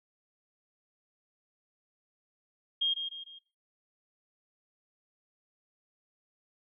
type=tone with echo; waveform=sine; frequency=3233 Hz; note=G#7; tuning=47 cents flat; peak=-25 dBFS; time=2.81-2.94 s; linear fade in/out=10 ms; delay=150 ms; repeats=3; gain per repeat=-7 dB; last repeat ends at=3.39 s; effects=noise-tail reverb RT60 0.3 s tail -18 dB re dry